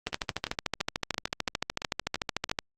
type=two click trains; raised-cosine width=0.2 ms; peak=-15 / -10 dBFS; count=8 / 35; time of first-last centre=0.13-2.495 / 0.07-2.589 s; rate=2.96 / 13.5 Hz; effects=Opus 24 kbps